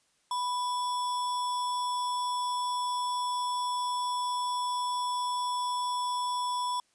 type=tone with sample-and-hold; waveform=sine; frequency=987.8 Hz; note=B5; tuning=in tune; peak=-28 dBFS; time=0.31-6.8 s; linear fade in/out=2 ms; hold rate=4410 Hz; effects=white hiss -70 dBFS RMS until 6.94 s + resampled to 22050 Hz